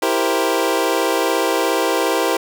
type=chord; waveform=25% pulse; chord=C dominant seventh; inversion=first; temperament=equal; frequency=329.6 / 392 / 466.2 / 523.3 Hz; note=E4 / G4 / Bb4 / C5; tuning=0 / 0 / 0 / 0 cents; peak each=-18 dBFS; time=0.02-2.37 s; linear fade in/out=5 ms; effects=none